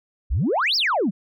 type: exponential two-way sweep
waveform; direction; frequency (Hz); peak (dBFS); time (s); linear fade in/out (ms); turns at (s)
sine; up then down; 48.3 to 5670 to 165.6; -17; 0.3-1.11; 20; 0.76
effects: tanh soft clip ceiling -14 dBFS